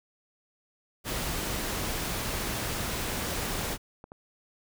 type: noise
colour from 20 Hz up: pink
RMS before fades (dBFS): -32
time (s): 1.04-3.78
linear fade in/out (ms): 50
type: clicks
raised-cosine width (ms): 1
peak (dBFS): -30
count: 5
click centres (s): 2.185 / 2.357 / 3.555 / 4.041 / 4.119
effects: none